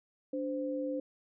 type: tone pair together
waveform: sine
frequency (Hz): 290.7 / 518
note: D4 / C5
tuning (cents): -18 / -17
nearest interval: minor seventh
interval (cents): 1001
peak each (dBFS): -35 / -35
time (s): 0.33-1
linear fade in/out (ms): 5
effects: none